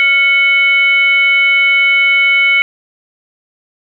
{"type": "tone with frequency modulation", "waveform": "sine", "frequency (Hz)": 2209, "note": "C#7", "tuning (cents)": -7, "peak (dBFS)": -7, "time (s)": [0, 2.62], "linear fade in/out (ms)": 0, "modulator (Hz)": 809, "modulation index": 0.5, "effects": []}